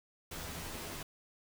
pink noise with comb filter, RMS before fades -43 dBFS, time 0.31-1.03 s, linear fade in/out 5 ms, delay 12 ms, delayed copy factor +0.8, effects none

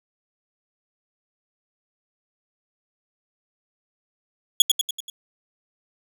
sawtooth tone with echo, 3354 Hz, G#7, 16 cents sharp, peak -6 dBFS, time 4.6-4.62 s, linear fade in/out 2 ms, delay 96 ms, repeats 5, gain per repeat -5 dB, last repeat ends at 5.1 s, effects none

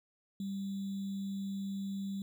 sine tone with sample-and-hold, 196.5 Hz, G3, 4 cents sharp, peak -35 dBFS, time 0.4-2.22 s, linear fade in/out 2 ms, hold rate 3675 Hz, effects none

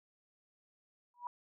sine tone with exponential growth, 970 Hz, B5, 31 cents flat, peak -34 dBFS, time 1.14-1.27 s, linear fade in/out 1 ms, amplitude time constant 27 ms, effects none

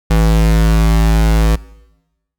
square tone pair together, 54.33 / 162.8 Hz, A1 / E3, -21 / -21 cents, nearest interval octave + perfect fifth, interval 1900 cents, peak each -10 / -21 dBFS, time 0.1-1.56 s, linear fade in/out 10 ms, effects noise-tail reverb RT60 1.0 s tail -21 dB re dry

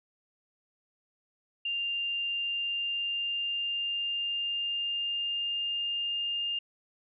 sine tone with pitch glide, 2794 to 2813 Hz, F7 to F7, 0 to +12 cents, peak -29 dBFS, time 1.65-6.59 s, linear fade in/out 5 ms, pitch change +12 cents, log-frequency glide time 2.3-6.09 s, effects none

